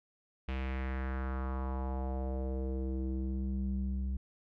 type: tone with low-pass filter sweep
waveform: square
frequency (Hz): 65.5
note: C2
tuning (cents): +2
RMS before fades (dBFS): -35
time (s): 0.48-4.17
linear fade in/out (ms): 5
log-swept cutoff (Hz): 2700 to 140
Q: 2.6
effects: none